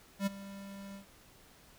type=tone with ADSR envelope; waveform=square; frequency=197.6 Hz; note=G3; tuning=14 cents sharp; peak=-28 dBFS; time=0.19-1.06 s; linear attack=75 ms; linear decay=18 ms; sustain=-17 dB; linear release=110 ms; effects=pink hiss -60 dBFS RMS until 1.78 s